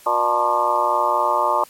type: harmonic tone with a mistuned harmonic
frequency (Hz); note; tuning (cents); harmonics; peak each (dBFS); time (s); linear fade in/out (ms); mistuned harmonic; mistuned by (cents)
120; B2; -49; 3 / 4 / 5 / 6 / 7 / 8 / 9 / 10; -31 / -31 / -23 / -32 / -21 / -24 / -21 / -24; 0.06-1.64; 5; 7; +73
effects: white hiss -47 dBFS RMS until 1.69 s + MP3 64 kbps